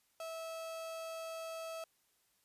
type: tone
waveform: 35% pulse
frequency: 652 Hz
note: E5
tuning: 19 cents flat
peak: -40 dBFS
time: 0.2-1.84 s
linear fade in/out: 2 ms
effects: white hiss -75 dBFS RMS until 2.44 s + resampled to 32000 Hz